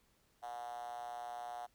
5% pulse tone with high-pass filter, 120 Hz, B2, 49 cents flat, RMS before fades -45 dBFS, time 0.42-1.67 s, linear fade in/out 20 ms, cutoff 740 Hz, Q 10, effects pink hiss -73 dBFS RMS until 1.74 s

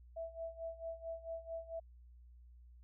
sine tone with tremolo, 659.3 Hz, E5, in tune, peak -39 dBFS, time 0.16-1.8 s, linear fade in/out 10 ms, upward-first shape sine, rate 4.5 Hz, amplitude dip 85%, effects added 60 Hz sine -56 dBFS peak until 2.83 s

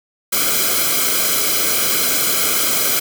white noise with comb filter, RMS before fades -17 dBFS, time 0.32-3 s, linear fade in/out 10 ms, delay 1.1 ms, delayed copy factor -0.85, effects none

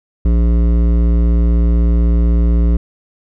sine tone with hard clipping, 58 Hz, A#1, 8 cents flat, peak -11 dBFS, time 0.25-2.77 s, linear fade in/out 5 ms, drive 13 dB, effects none

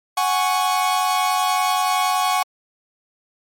45% pulse chord, F# suspended second, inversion none, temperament equal, 740 / 830.6 / 1108.7 Hz, F#5 / G#5 / C#6, 0 / 0 / 0 cents, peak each -21 / -23 / -21 dBFS, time 0.17-2.43 s, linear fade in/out 5 ms, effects MP3 64 kbps

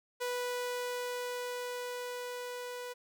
sawtooth tone with level ramp, 492.3 Hz, B4, 6 cents flat, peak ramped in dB -29 to -36 dBFS, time 0.2-2.94 s, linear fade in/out 20 ms, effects none

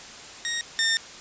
15% pulse tone pair in turn, 1872 / 1813.5 Hz, A#6 / A#6, +7 / -48 cents, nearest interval minor second, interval 55 cents, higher first, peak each -20 / -14 dBFS, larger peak second, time 0.45-0.61 / 0.79-0.97 s, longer second, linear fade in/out 0 ms, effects white hiss -42 dBFS RMS until 1.2 s + resampled to 16000 Hz

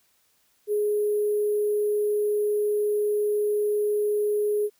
sine tone with sample-and-hold, 417.2 Hz, G#4, 8 cents sharp, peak -21 dBFS, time 0.67-4.7 s, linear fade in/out 50 ms, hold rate 11025 Hz, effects white hiss -66 dBFS RMS until 4.79 s

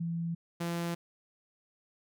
sine / sawtooth tone pair in turn, 167.7 / 170.53 Hz, E3 / F3, +30 / -41 cents, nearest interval unison, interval 29 cents, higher second, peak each -31 / -28 dBFS, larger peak second, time 0-0.35 / 0.6-0.95 s, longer neither, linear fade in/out 10 ms, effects none

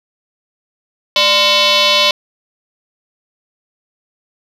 sine tone with frequency modulation, 219.9 Hz, A3, 1 cent flat, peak -7 dBFS, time 1.16-2.11 s, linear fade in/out 2 ms, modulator 813 Hz, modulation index 5.4, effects tanh soft clip ceiling -6 dBFS

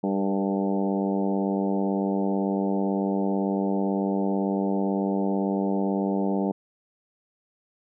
harmonic tone with a mistuned harmonic, 98 Hz, G2, in tune, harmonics 2 / 3 / 4 / 5 / 6 / 7 / 8 / 9, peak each -25 / -29 / -31 / -33 / -35 / -36 / -37 / -38 dBFS, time 0.03-6.52 s, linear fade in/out 10 ms, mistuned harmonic 5, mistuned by -32 cents, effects none

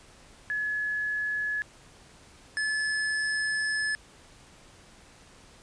sine / square tone pair in turn, 1702 / 1724.8 Hz, G#6 / A6, +42 / -35 cents, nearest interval unison, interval 23 cents, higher second, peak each -27 dBFS, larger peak neither, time 0.5-1.62 / 2.57-3.95 s, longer second, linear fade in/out 0 ms, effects pink hiss -54 dBFS RMS until 5.62 s + resampled to 22050 Hz

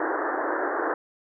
pink band-pass noise, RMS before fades -27 dBFS, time 0-0.94 s, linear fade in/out 2 ms, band 290 to 1800 Hz, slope 96 dB/octave, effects none

